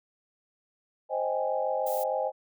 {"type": "chord", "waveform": "sine", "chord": "Ab major seventh", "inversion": "first", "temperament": "equal", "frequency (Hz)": [523.3, 622.3, 784, 830.6], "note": ["C5", "Eb5", "G5", "Ab5"], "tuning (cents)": [0, 0, 0, 0], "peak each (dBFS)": [-30, -31, -34, -33], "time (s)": [1.09, 2.32], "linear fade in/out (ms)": 50}
{"type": "noise", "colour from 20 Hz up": "violet", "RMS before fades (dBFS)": -39, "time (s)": [1.86, 2.04], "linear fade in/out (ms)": 10}
{"effects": []}